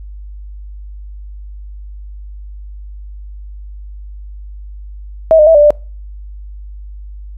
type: tone with pitch steps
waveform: sine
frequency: 643 / 608 / 651 / 588 / 593 Hz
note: E5 / D#5 / E5 / D5 / D5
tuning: -43 / -40 / -22 / +2 / +17 cents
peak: -3 dBFS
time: 5.31-5.705 s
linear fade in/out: 0 ms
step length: 79 ms
effects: noise-tail reverb RT60 0.4 s tail -26 dB re dry + added 50 Hz sine -27 dBFS peak until 7.37 s

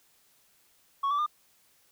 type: tone with pitch steps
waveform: sine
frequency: 1108.7 / 1156.4 / 1206.3 Hz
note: C#6 / D6 / D6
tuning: 0 / -27 / +46 cents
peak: -22 dBFS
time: 1.03-1.264 s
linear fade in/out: 10 ms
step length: 78 ms
effects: tanh soft clip ceiling -24 dBFS + white hiss -65 dBFS RMS until 1.91 s

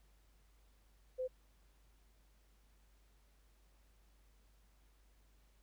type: tone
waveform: sine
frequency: 512 Hz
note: C5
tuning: 38 cents flat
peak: -36 dBFS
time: 1.18-1.28 s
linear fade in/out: 20 ms
effects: added 50 Hz sine -66 dBFS peak until 5.62 s + pink hiss -75 dBFS RMS until 5.62 s

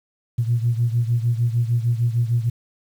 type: beating tone pair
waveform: sine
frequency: 116.54 / 123.14 Hz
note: A#2 / B2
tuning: 0 / -5 cents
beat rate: 6.6 Hz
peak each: -18 / -22 dBFS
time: 0.38-2.5 s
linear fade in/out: 10 ms
effects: tanh soft clip ceiling -10 dBFS + 8-bit

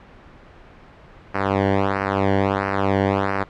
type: tone with flanger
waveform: sawtooth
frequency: 98 Hz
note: G2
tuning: in tune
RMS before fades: -20 dBFS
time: 1.34-3.44 s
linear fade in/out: 10 ms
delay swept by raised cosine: 0.28 to 0.8 ms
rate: 1.5 Hz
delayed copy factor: -1
effects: pink hiss -45 dBFS RMS until 3.49 s + low-pass 2000 Hz 12 dB/octave

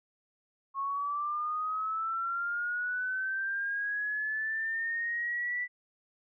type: linear sweep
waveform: sine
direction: up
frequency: 1089 to 1975.5 Hz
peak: -30 dBFS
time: 0.74-5.68 s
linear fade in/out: 50 ms
effects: none

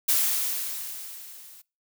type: noise with level ramp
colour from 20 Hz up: blue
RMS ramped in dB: -21 to -49 dBFS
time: 0.08-1.62 s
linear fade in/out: 10 ms
effects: noise-tail reverb RT60 0.3 s tail -24 dB re dry

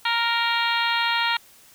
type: harmonic tone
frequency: 466.2 Hz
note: A#4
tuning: in tune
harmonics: 2 / 3 / 4 / 5 / 6 / 7 / 8 / 9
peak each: -25 / -27 / -28 / -29 / -30 / -30 / -31 / -32 dBFS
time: 0.05-1.37 s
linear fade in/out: 5 ms
effects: white hiss -52 dBFS RMS until 1.74 s

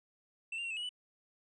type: tone with pitch steps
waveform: triangle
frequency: 2680 / 2787 / 2731 / 2600 / 2907 / 2974 Hz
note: E7 / F7 / F7 / E7 / F#7 / F#7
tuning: +28 / -4 / -39 / -24 / -31 / +8 cents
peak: -35 dBFS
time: 0.52-0.892 s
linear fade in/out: 5 ms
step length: 62 ms
effects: resampled to 24000 Hz

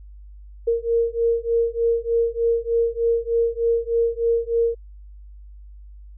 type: beating tone pair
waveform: sine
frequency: 462.6 / 465.9 Hz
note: A#4 / A#4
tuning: -13 / -1 cents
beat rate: 3.3 Hz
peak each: -21 dBFS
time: 0.67-4.75 s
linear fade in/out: 10 ms
effects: added 50 Hz sine -39 dBFS peak until 6.17 s

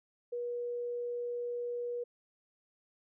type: tone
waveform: sine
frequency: 482 Hz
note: B4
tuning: 42 cents flat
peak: -34 dBFS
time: 0.32-2.04 s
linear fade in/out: 10 ms
effects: none

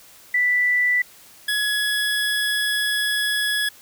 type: tone pair in turn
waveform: sine / 25% pulse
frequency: 1975.5 / 1684 Hz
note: B6 / G#6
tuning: 0 / +24 cents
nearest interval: minor third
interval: 276 cents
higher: first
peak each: -16 dBFS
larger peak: neither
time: 0.34-1.02 / 1.48-3.69 s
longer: second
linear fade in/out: 5 ms
effects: white hiss -48 dBFS RMS until 3.81 s

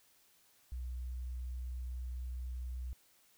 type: tone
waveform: sine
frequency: 62.2 Hz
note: B1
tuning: 13 cents sharp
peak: -38 dBFS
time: 0.72-2.93 s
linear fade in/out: 0 ms
effects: white hiss -68 dBFS RMS until 3.37 s

